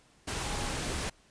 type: tone in noise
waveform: sine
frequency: 823 Hz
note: G#5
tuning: 16 cents flat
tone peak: -43 dBFS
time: 0.43-0.7 s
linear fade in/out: 10 ms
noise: pink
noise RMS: -34 dBFS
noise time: 0.27-1.1 s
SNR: -12 dB
effects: pink hiss -63 dBFS RMS until 1.3 s + resampled to 22050 Hz